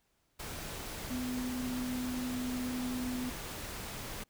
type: tone in noise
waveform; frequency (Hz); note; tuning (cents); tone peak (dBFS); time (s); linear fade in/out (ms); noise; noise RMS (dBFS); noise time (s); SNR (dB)
sine; 250.5; B3; +25; -34; 1.1-3.3; 10; pink; -42; 0.39-4.24; +5
effects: pink hiss -75 dBFS RMS until 4.29 s